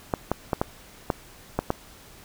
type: clicks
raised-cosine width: 1 ms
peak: -8 dBFS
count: 7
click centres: 0.138 / 0.316 / 0.532 / 0.615 / 1.102 / 1.59 / 1.704 s
effects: pink hiss -49 dBFS RMS until 2.24 s